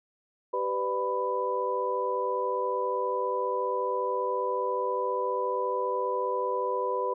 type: tone cluster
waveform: sine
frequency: 389.1 / 499.4 / 594 / 993 Hz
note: G4 / B4 / D5 / B5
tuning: -13 / +19 / +20 / +9 cents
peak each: -33 / -30 / -37 / -30 dBFS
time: 0.53-7.14 s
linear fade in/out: 10 ms
effects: none